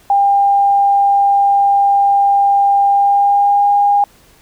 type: tone with pitch glide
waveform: sine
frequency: 800 to 811.6 Hz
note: G5 to G#5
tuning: +35 to -40 cents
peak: -8 dBFS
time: 0.1-4.04 s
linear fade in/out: 2 ms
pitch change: +25 cents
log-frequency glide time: 2.89-3.68 s
effects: pink hiss -48 dBFS RMS until 4.41 s